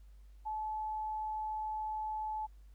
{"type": "tone", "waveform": "sine", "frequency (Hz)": 863, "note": "A5", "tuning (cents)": -34, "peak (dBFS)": -35, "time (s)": [0.45, 2.47], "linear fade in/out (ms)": 20, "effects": ["added 50 Hz sine -53 dBFS peak until 2.74 s", "pink hiss -75 dBFS RMS until 2.74 s"]}